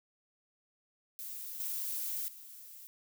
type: noise with level steps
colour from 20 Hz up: violet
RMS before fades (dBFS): -43 / -37 / -51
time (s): 1.19-2.87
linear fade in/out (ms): 0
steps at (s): 1.6 / 2.28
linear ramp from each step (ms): 2
effects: none